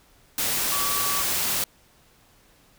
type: tone in noise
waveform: sine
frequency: 1144 Hz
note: D6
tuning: 46 cents flat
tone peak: -29 dBFS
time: 0.72-1.22 s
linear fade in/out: 2 ms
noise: white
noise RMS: -25 dBFS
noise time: 0.38-1.64 s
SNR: -7 dB
effects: pink hiss -58 dBFS RMS until 2.78 s